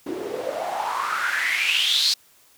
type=noise with band-pass filter sweep; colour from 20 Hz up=white; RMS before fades=-24 dBFS; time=0.06-2.14 s; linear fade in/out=5 ms; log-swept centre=320 to 4600 Hz; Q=7.1; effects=white hiss -56 dBFS RMS until 2.57 s